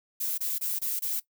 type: noise bursts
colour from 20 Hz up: violet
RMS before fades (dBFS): -30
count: 5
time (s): 0.2-1.2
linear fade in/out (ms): 10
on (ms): 180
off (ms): 25
effects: noise-tail reverb RT60 0.1 s tail -18 dB re dry